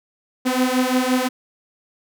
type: beating tone pair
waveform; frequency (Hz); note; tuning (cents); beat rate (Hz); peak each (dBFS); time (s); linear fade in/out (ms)
sawtooth; 251.8 / 257.6; B3 / C4; +34 / -27; 5.8; -16; 0.45-1.29; 20
effects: none